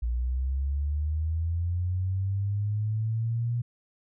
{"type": "linear sweep", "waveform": "sine", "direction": "up", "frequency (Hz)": [57.9, 120.4], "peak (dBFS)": -25, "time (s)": [0.02, 3.62], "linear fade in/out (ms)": 10, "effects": []}